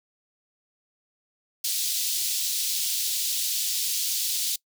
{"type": "high-pass noise", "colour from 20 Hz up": "pink", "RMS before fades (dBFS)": -27, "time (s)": [1.64, 4.56], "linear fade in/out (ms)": 5, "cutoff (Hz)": 3600, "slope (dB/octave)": 24, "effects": ["noise-tail reverb RT60 0.1 s tail -23 dB re dry"]}